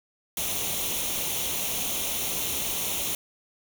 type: noise with comb filter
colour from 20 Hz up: white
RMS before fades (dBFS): -29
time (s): 0.37-3.15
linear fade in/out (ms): 2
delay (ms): 0.31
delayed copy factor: +0.65
effects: none